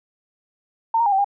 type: tone with pitch steps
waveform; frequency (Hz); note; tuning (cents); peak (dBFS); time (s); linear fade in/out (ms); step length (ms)
sine; 907 / 934 / 813 / 772 / 806; A#5 / A#5 / G#5 / G5 / G5; -48 / +3 / -37 / -27 / +48; -15; 0.94-1.245; 5; 61
effects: none

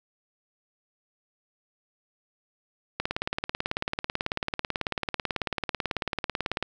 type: click train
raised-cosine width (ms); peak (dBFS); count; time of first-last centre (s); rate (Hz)
0.3; -11; 67; 3-6.626; 18.2
effects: none

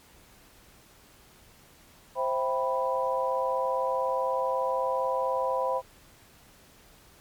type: chord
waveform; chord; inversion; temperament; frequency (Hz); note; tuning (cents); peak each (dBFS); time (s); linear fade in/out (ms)
sine; C major seventh; none; equal; 523.3 / 659.3 / 784 / 987.8; C5 / E5 / G5 / B5; 0 / 0 / 0 / 0; -28 / -34 / -34 / -29; 2.15-5.82; 50
effects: pink hiss -56 dBFS RMS until 7.2 s + MP3 96 kbps

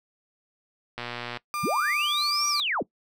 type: click train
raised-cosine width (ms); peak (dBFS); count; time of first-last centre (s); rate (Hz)
0.3; -17; 48; 0.98-1.372; 120
type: tone with pitch glide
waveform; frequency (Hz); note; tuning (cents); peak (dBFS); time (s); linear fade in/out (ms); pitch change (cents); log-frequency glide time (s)
35% pulse; 1200 to 1177.3; D6 to D6; +37 to +4; -26; 1.54-2.6; 0; -33; 1.68-2.4
type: linear two-way sweep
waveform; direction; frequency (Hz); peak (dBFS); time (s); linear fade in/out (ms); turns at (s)
sine; up then down; 98 to 5880 to 98; -24; 1.63-2.83; 10; 2.48
effects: noise-tail reverb RT60 0.1 s tail -20 dB re dry

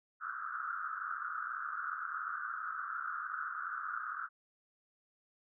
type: band-pass noise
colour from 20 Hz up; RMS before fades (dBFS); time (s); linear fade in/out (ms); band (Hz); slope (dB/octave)
white; -40; 0.2-4.29; 50; 1200 to 1500; 96
effects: none

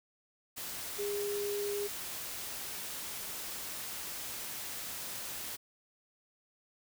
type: tone in noise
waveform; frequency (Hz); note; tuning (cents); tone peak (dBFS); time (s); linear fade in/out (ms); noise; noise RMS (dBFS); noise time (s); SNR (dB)
sine; 408.5; G#4; -29; -33; 0.98-1.88; 20; white; -41; 0.56-5.57; +5
effects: none

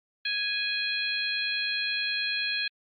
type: harmonic tone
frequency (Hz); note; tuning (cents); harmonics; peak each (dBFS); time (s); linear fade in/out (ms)
830.6; G#5; 0; 2 / 3 / 4 / 5; -33 / -31 / -34 / -32; 0.25-2.68; 5
effects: Opus 48 kbps

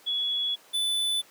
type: tone pair in turn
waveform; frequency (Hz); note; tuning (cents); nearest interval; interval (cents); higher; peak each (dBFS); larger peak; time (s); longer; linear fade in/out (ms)
sine / square; 3377 / 3494; G#7 / A7; +28 / -13; minor second; 59; second; -25; neither; 0.06-0.56 / 0.73-1.22; first; 20
effects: pink hiss -54 dBFS RMS until 1.3 s + high-pass 400 Hz 12 dB/octave

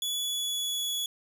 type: tone with pitch glide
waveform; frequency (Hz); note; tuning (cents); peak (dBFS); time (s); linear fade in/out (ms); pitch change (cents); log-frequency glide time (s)
sawtooth; 3413 to 3386; G#7 to G#7; +47 to +33; -26; 0.02-1.06; 2; -14; 0.16-0.93
effects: none

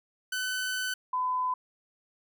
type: tone pair in turn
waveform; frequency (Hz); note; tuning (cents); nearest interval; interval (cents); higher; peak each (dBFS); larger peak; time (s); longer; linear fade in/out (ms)
sawtooth / sine; 1509 / 1008.9; F#6 / B5; +34 / +37; perfect fifth; 697; first; -26; neither; 0.32-0.94 / 1.13-1.54; first; 5
effects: none

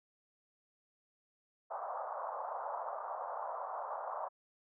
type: band-pass noise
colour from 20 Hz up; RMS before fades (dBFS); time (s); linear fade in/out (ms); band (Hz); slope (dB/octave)
pink; -41; 1.7-4.29; 20; 590 to 1200; 48
effects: none

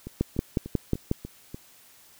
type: two click trains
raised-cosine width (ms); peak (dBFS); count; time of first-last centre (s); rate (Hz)
3; -10 / -23; 6 / 6; 0.21-1.114 / 0.07-1.545; 5.53 / 3.39
effects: white hiss -55 dBFS RMS until 2.19 s

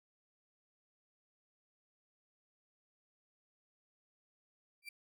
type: tone with exponential growth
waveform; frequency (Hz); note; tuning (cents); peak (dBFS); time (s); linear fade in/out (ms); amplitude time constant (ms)
35% pulse; 2349; D7; 0; -39; 4.82-4.89; 5; 15
effects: none

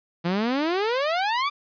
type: exponential sweep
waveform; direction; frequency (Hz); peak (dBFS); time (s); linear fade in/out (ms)
sawtooth; up; 165.4 to 1200; -18; 0.24-1.5; 20
effects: resampled to 11025 Hz + 9-bit

